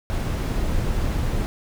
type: noise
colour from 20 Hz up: brown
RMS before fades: -23 dBFS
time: 0.1-1.46 s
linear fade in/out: 0 ms
effects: none